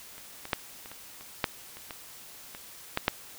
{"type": "clicks", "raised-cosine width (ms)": 0.3, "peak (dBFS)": [-30, -23, -9, -27, -27, -29, -8, -28, -22, -25, -10, -6], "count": 12, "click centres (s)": [0.181, 0.454, 0.532, 0.859, 0.916, 1.21, 1.442, 1.77, 1.908, 2.549, 2.974, 3.081], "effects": ["white hiss -48 dBFS RMS until 3.38 s"]}